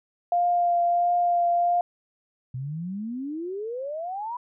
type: tone with vibrato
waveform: sine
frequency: 698.5 Hz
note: F5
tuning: in tune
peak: -19 dBFS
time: 0.32-1.81 s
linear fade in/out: 2 ms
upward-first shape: triangle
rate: 1.5 Hz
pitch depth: 16 cents each way
type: exponential sweep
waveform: sine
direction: up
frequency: 123.47 to 996 Hz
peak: -29 dBFS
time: 2.54-4.37 s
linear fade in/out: 5 ms
effects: none